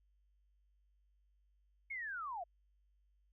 sine linear sweep, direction down, 2217 to 650 Hz, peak -40 dBFS, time 1.9-2.44 s, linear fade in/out 10 ms, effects added 50 Hz sine -70 dBFS peak until 3.32 s

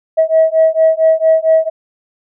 sine beating tone pair, 640 / 644.4 Hz, D#5 / E5, +49 / -39 cents, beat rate 4.4 Hz, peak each -10 dBFS, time 0.17-1.7 s, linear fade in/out 20 ms, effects tanh soft clip ceiling -2 dBFS

